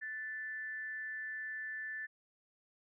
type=tone with amplitude modulation; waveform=sine; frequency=1760 Hz; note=A6; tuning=in tune; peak=-37 dBFS; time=0.01-2.07 s; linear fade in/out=20 ms; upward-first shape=sine; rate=262 Hz; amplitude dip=45%; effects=none